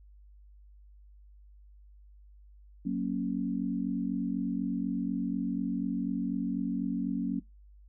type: chord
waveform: sine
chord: F# major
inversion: none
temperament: equal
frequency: 185 / 233.1 / 277.2 Hz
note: F#3 / A#3 / C#4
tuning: 0 / 0 / 0 cents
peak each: -33 dBFS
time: 2.85-7.4 s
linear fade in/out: 10 ms
effects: noise-tail reverb RT60 0.2 s tail -22 dB re dry + added 50 Hz sine -52 dBFS peak until 7.88 s